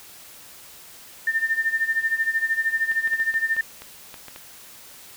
sine tone with tremolo, 1800 Hz, A6, 39 cents sharp, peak -17 dBFS, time 1.27-3.61 s, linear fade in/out 2 ms, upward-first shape sine, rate 13 Hz, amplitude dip 80%
clicks, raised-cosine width 0.3 ms, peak -23 dBFS, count 10, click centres 2.916 / 3.075 / 3.135 / 3.2 / 3.341 / 3.566 / 3.82 / 4.142 / 4.283 / 4.361 s
effects white hiss -45 dBFS RMS until 5.16 s

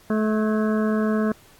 harmonic tone with a mistuned harmonic, 216.2 Hz, A3, 30 cents flat, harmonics 1 / 2 / 3 / 5 / 6 / 7 / 8, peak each -20 / -26 / -30 / -34 / -36 / -37 / -38 dBFS, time 0.1-1.32 s, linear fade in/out 2 ms, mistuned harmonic 8, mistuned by -77 cents, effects pink hiss -53 dBFS RMS until 1.59 s + AAC 64 kbps

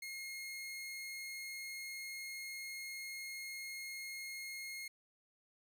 sawtooth tone, 2149 Hz, C7, 46 cents sharp, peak -40 dBFS, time 0.02-4.88 s, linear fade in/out 5 ms, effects 13-bit

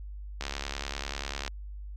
click train, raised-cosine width 0.2 ms, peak -16 dBFS, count 76, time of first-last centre 0.41-1.478 s, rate 70.2 Hz, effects added 50 Hz sine -38 dBFS peak until 1.96 s

